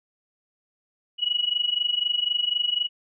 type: tone with amplitude modulation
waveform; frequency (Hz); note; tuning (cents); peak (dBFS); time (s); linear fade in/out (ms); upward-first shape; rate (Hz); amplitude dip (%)
sine; 2921; F#7; -23; -18; 1.18-2.89; 50; sine; 24; 85
effects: none